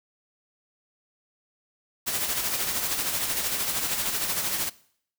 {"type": "noise with tremolo", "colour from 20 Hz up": "white", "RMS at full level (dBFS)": -26, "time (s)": [2.06, 4.7], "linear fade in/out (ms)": 20, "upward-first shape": "sine", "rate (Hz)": 13, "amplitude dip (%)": 45, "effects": ["noise-tail reverb RT60 0.6 s tail -20 dB re dry"]}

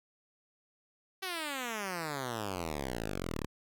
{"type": "exponential sweep", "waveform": "5% pulse", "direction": "down", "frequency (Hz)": [389, 34.41], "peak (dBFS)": -24, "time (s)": [1.22, 3.46], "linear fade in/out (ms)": 10, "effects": []}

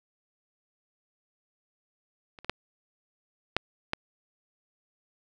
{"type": "clicks", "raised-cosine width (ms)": 0.3, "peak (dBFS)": [-30, -28, -10, -7, -11], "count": 5, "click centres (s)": [2.388, 2.446, 2.496, 3.566, 3.934], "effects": []}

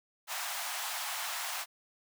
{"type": "high-pass noise", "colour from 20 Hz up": "pink", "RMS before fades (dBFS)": -37, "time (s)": [0.27, 1.66], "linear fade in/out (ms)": 50, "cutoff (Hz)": 700, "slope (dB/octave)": 48, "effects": []}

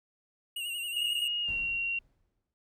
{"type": "tone with vibrato", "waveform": "square", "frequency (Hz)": 2819, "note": "F7", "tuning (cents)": 16, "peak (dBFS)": -34, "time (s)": [0.56, 1.28], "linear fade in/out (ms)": 5, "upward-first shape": "sine", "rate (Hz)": 11, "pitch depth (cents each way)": 57}
{"type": "tone with pitch glide", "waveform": "sine", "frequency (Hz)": [2868, 2751], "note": ["F7", "F7"], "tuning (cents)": [45, -27], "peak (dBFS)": -29, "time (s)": [0.96, 1.99], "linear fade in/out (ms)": 5, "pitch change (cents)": -72, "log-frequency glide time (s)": [1.43, 1.52]}
{"type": "noise with exponential decay", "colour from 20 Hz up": "brown", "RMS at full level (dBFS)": -44, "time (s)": [1.48, 2.54], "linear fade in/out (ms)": 0, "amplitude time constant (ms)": 230}
{"effects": []}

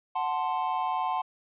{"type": "chord", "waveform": "triangle", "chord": "F# diminished", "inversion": "none", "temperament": "equal with one note detuned", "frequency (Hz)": [740, 880, 1043.5], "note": ["F#5", "A5", "C6"], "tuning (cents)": [0, 0, -5], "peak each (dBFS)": -29, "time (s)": [0.15, 1.22], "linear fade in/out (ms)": 10, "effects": ["resampled to 8000 Hz"]}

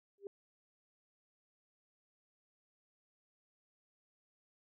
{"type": "tone with exponential growth", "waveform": "sine", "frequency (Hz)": 399.6, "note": "G4", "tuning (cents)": 33, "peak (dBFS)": -37, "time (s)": [0.18, 0.27], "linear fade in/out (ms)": 1, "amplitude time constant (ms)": 19, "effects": []}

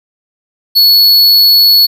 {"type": "tone", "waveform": "square", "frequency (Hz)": 4397, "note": "C#8", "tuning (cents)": -15, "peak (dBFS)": -4, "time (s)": [0.75, 1.87], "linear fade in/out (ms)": 20, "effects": []}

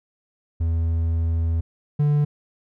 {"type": "tone pair in turn", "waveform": "triangle", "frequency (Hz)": [82.41, 147.1], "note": ["E2", "D3"], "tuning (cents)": [0, 3], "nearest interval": "minor seventh", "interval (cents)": 1003, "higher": "second", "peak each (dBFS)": [-17, -14], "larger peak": "second", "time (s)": [[0.6, 1.61], [1.99, 2.25]], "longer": "first", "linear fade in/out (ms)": 10, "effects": []}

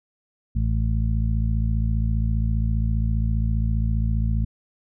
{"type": "harmonic tone", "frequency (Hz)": 55, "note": "A1", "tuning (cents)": 0, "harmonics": [1, 2, 3, 4], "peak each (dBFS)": [-21, -24, -32, -31], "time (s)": [0.55, 4.45], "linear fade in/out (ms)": 10, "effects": []}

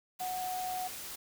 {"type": "tone in noise", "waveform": "sine", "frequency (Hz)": 737, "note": "F#5", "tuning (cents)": -7, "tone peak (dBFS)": -34, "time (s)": [0.2, 0.88], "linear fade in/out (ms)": 10, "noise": "white", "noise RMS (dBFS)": -43, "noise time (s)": [0.19, 1.16], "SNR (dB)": 6, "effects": []}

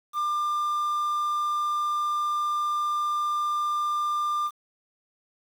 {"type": "tone with quantisation", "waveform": "triangle", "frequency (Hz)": 1195, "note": "D6", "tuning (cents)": 30, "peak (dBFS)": -22, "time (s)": [0.13, 4.51], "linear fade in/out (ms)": 50, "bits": 8, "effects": []}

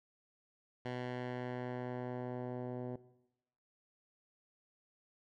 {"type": "tone with low-pass filter sweep", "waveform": "10% pulse", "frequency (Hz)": 124.5, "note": "B2", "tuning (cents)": 14, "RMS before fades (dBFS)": -41, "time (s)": [0.85, 2.96], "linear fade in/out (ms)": 5, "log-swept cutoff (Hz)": [3200, 590], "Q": 0.79, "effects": ["noise-tail reverb RT60 0.9 s tail -18 dB re dry"]}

